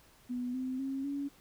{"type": "tone with pitch steps", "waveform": "sine", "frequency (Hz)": [246.9, 258, 269.6, 281.7], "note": ["B3", "C4", "C#4", "C#4"], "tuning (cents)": [0, -24, -48, 28], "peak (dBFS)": -33, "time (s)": [0.29, 1.29], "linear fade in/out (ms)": 20, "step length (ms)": 250, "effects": ["pink hiss -62 dBFS RMS until 1.4 s"]}